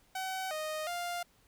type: tone with pitch steps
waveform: sawtooth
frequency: 757 / 620 / 700 Hz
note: F#5 / D#5 / F5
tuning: +39 / -6 / +4 cents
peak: -31 dBFS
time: 0.15-1.23 s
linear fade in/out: 5 ms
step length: 360 ms
effects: pink hiss -67 dBFS RMS until 1.47 s